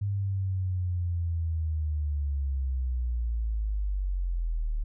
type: linear sweep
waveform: sine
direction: down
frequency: 101.4 to 36.61 Hz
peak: -26 dBFS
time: 0.01-4.84 s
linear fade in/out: 10 ms
effects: none